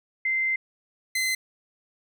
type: tone pair in turn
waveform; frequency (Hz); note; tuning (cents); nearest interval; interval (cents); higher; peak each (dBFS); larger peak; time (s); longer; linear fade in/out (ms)
sine / sawtooth; 2079 / 2054; C7 / C7; -12 / -33; unison; 21; first; -22 / -20; second; 0.25-0.56 / 1.15-1.35; first; 5
effects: none